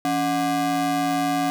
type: ring-modulated tone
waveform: square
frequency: 224.3 Hz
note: A3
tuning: 34 cents sharp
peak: -18 dBFS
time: 0.05-1.5 s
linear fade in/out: 0 ms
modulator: 505 Hz
effects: none